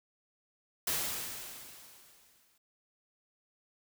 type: noise with exponential decay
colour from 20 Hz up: white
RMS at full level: -31 dBFS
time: 0.87-2.58 s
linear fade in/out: 5 ms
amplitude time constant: 370 ms
effects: none